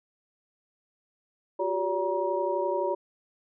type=tone cluster; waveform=sine; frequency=360.6 / 392.3 / 572 / 949 Hz; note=F#4 / G4 / D5 / A#5; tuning=-45 / +1 / -46 / +31 cents; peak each=-31 / -32 / -29 / -31 dBFS; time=1.59-2.95 s; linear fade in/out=10 ms; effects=none